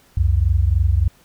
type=tone pair together; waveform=sine; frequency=65.55 / 88.9 Hz; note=C2 / F2; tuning=+4 / +31 cents; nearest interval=perfect fourth; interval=527 cents; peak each=-16 dBFS; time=0.17-1.08 s; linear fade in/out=5 ms; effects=pink hiss -54 dBFS RMS until 1.24 s